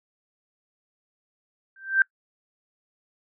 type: tone with exponential growth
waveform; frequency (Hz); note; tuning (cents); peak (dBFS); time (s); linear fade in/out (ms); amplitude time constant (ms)
sine; 1566; G6; -2; -12; 1.76-2.02; 2; 56
effects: noise-tail reverb RT60 0.1 s tail -24 dB re dry